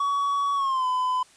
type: tone with pitch glide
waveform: triangle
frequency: 1128 to 1010.8 Hz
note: C#6 to B5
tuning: +30 to +40 cents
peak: -20 dBFS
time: 0-1.23 s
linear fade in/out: 5 ms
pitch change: -190 cents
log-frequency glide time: 0.55-0.86 s
effects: white hiss -55 dBFS RMS until 1.36 s + resampled to 22050 Hz